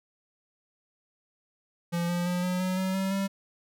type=tone with pitch steps; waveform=square; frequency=171.7 / 174.9 / 178.17 / 181.49 / 184.88 / 188.32 / 191.84 / 195.42 Hz; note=F3 / F3 / F3 / F#3 / F#3 / F#3 / G3 / G3; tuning=-29 / +3 / +35 / -33 / -1 / +31 / -37 / -5 cents; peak=-27 dBFS; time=1.92-3.28 s; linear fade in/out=20 ms; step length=170 ms; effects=none